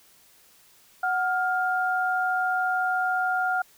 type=tone pair together; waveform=sine; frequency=740.8 / 1407 Hz; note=F#5 / F6; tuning=+2 / +12 cents; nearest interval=major seventh; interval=1110 cents; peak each=-25 dBFS; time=1.03-3.62 s; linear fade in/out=5 ms; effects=white hiss -57 dBFS RMS until 3.77 s